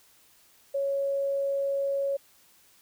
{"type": "tone", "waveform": "sine", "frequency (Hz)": 554.4, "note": "C#5", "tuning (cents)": 0, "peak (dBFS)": -25, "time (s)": [0.74, 2.17], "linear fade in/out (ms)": 10, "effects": ["white hiss -60 dBFS RMS until 2.81 s"]}